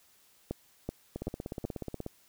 two click trains, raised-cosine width 2 ms, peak -23 / -20 dBFS, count 16 / 4, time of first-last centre 1.16-2.064 / 0.51-1.651 s, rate 16.6 / 2.63 Hz, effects white hiss -64 dBFS RMS until 2.28 s

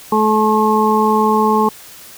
harmonic tone, 215.6 Hz, A3, 35 cents flat, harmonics 1 / 2 / 4 / 5, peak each -16 / -16 / -16 / -16 dBFS, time 0.12-1.69 s, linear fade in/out 5 ms, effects white hiss -38 dBFS RMS until 2.17 s

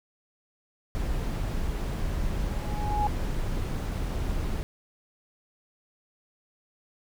brown noise, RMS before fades -29 dBFS, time 0.95-4.63 s, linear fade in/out 0 ms
sine tone with exponential growth, 835 Hz, G#5, 9 cents sharp, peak -22 dBFS, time 2.28-3.07 s, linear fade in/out 1 ms, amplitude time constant 170 ms
effects none

